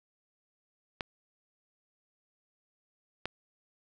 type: clicks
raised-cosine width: 0.3 ms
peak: -17 dBFS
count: 2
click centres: 1.008 / 3.256 s
effects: none